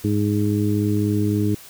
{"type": "harmonic tone", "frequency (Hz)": 103.83, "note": "G#2", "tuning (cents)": 0, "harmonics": [1, 2, 3, 4], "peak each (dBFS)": [-21, -23, -22, -28], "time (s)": [0.04, 1.55], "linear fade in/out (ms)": 5, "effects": ["white hiss -43 dBFS RMS until 1.69 s"]}